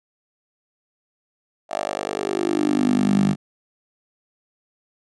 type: tone with high-pass filter sweep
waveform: 10% pulse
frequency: 50 Hz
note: G1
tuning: 35 cents sharp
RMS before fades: -21 dBFS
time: 1.69-3.36 s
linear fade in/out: 50 ms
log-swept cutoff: 650 to 170 Hz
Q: 5.3
effects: resampled to 22050 Hz